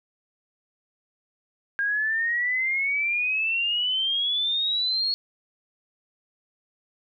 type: exponential sweep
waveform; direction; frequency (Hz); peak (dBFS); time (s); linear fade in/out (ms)
sine; up; 1611 to 4354; -22; 1.79-5.14; 0
effects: none